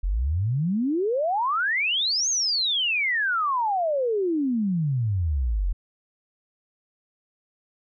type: exponential two-way sweep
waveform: sine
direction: up then down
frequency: 41.2 to 6645 to 41.2 Hz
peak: -21 dBFS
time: 0.03-5.73 s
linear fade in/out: 10 ms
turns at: 2.29 s
effects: none